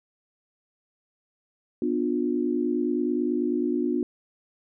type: chord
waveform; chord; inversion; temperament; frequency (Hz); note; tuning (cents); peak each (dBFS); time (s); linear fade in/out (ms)
sine; B diminished; none; just; 246.9 / 296.3 / 355.6; B3 / D4 / F4; 0 / +15 / +31; -27; 1.82-4.03; 2
effects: none